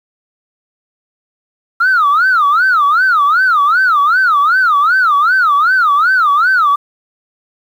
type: tone with vibrato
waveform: sine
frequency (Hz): 1323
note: E6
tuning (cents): +6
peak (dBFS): -6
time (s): 1.8-6.76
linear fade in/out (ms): 10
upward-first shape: sine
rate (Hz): 2.6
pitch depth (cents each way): 270
effects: tanh soft clip ceiling -5 dBFS + 7-bit

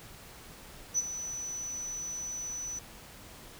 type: tone with ADSR envelope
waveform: sine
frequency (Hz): 5970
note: F#8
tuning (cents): +15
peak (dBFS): -21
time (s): 0.94-2.79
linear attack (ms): 44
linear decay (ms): 26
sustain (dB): -14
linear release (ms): 4
effects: tanh soft clip ceiling -23 dBFS + pink hiss -50 dBFS RMS until 3.59 s

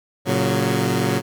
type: chord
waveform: 15% pulse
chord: F# major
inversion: first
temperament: equal with one note detuned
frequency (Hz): 114.67 / 138.59 / 185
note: A#2 / C#3 / F#3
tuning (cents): -28 / 0 / 0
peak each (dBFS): -16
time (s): 0.25-1.22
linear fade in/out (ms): 50
effects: none

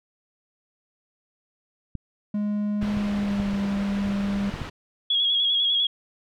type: clicks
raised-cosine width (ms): 5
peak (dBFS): -19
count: 7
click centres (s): 1.953 / 2.829 / 2.971 / 3.4 / 3.537 / 4.54 / 4.617
type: tone with pitch glide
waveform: triangle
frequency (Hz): 207.7 to 199.82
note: G#3 to G3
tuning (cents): 0 to +33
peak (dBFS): -21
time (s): 2.34-4.5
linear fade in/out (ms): 5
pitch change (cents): -67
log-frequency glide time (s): 2.87-3.48
type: low-pass noise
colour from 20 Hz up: pink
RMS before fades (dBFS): -36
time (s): 2.81-4.7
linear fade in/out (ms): 10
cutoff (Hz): 3300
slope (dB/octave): 12
type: tone with vibrato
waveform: sine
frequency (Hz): 3322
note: G#7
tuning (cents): 0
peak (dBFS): -19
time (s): 5.1-5.87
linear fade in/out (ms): 5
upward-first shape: square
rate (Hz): 10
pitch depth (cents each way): 30
effects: none

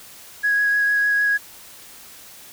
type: tone with vibrato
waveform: sine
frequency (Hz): 1661.2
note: G#6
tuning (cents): 0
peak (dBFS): -15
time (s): 0.43-1.38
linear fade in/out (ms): 20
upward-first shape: triangle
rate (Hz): 6.6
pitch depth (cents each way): 13
effects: tanh soft clip ceiling -11 dBFS + white hiss -43 dBFS RMS until 2.52 s

